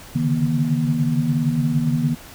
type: tone cluster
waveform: sine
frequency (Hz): 140.1 / 146.9 / 157.4 / 238.6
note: C#3 / D3 / D#3 / A#3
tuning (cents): +19 / +1 / +20 / +41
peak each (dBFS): -24 / -26 / -21 / -21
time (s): 0.15-2.15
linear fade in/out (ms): 10
effects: pink hiss -41 dBFS RMS until 2.34 s